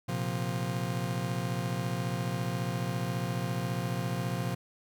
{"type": "chord", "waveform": "40% pulse", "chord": "Bb suspended second", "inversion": "none", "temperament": "just", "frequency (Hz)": [116.54, 131.11, 174.81], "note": ["Bb2", "C3", "F3"], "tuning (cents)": [0, 4, 2], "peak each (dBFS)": -34, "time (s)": [0.08, 4.55], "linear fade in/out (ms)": 10, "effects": []}